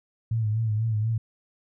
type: tone with vibrato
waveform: sine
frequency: 110 Hz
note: A2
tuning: in tune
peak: -22 dBFS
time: 0.31-1.18 s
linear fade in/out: 5 ms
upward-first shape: sine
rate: 4.1 Hz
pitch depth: 66 cents each way
effects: none